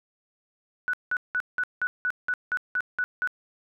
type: tone bursts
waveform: sine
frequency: 1480 Hz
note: F#6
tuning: in tune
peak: -23 dBFS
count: 11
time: 0.88-3.274 s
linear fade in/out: 0 ms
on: 54 ms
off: 180 ms
effects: none